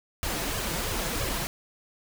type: noise with flanger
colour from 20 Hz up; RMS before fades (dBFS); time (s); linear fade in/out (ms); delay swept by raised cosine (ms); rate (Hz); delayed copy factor
pink; -30; 0.23-1.47; 0; 1.7 to 6; 3; +0.85
effects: none